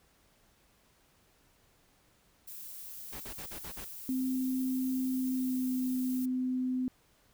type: noise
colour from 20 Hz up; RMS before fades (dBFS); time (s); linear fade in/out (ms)
violet; -45; 2.47-6.26; 10
type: noise bursts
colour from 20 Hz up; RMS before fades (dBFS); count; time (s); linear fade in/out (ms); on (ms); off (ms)
pink; -45; 6; 3.12-3.849; 10; 84; 45
type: tone with pitch glide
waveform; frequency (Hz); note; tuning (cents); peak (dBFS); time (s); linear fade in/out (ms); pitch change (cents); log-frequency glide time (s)
sine; 258.4 to 255.1; C4 to C4; -21 to -44; -29; 4.09-6.88; 0; -23; 5.04-5.72
effects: pink hiss -67 dBFS RMS until 7.33 s